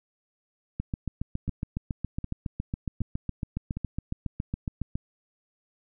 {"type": "two click trains", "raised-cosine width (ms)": 5, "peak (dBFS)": [-20, -17], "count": [4, 31], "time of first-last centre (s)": [[1.48, 3.77], [0.8, 4.955]], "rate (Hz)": [1.31, 7.22], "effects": []}